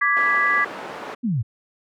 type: chord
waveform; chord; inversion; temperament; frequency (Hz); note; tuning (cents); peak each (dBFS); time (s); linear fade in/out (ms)
sine; G# diminished; second; equal with one note detuned; 1168.6 / 1661.2 / 1975.5; D6 / G#6 / B6; -9 / 0 / 0; -21 / -21 / -20; 0.01-0.65; 10
type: band-pass noise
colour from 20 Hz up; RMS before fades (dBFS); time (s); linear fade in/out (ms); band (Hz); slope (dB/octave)
white; -34; 0.16-1.15; 10; 270 to 1200; 12
type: exponential sweep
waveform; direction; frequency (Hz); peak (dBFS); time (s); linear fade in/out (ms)
sine; down; 259.8 to 101.6; -19; 1.23-1.43; 20
effects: none